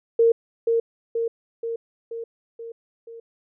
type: tone with echo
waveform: sine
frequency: 460.5 Hz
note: A#4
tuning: 21 cents flat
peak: -13 dBFS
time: 0.19-0.32 s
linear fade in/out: 5 ms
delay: 480 ms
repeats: 6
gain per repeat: -4 dB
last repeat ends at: 3.2 s
effects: none